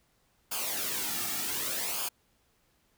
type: noise with flanger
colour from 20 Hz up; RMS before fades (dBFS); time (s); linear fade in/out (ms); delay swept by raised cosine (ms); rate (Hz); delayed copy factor
white; -33; 0.51-2.09; 10; 0.51 to 2.01; 0.66; -0.65
effects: pink hiss -70 dBFS RMS until 2.97 s